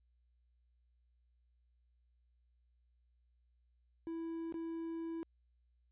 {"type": "tone with dropouts", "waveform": "triangle", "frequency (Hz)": 329.6, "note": "E4", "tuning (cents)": 0, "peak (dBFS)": -37, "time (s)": [4.07, 5.23], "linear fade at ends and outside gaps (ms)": 0, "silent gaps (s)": [4.524, 4.542], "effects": ["added 60 Hz sine -70 dBFS peak until 5.91 s", "resampled to 8000 Hz"]}